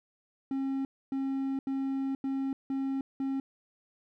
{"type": "tone bursts at uneven times", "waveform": "triangle", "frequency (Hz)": 270, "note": "C#4", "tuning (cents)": -45, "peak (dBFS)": -27, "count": 6, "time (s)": [[0.51, 0.85], [1.12, 1.59], [1.67, 2.15], [2.24, 2.53], [2.7, 3.01], [3.2, 3.4]], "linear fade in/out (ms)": 2, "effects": []}